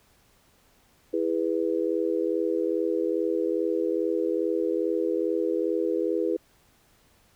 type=chord; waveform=sine; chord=E major; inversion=none; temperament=just; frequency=329.6 / 412 / 494.4 Hz; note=E4 / G#4 / B4; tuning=0 / -14 / +2 cents; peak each=-27 / -28 / -28 dBFS; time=1.13-6.37 s; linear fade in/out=10 ms; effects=pink hiss -62 dBFS RMS until 7.35 s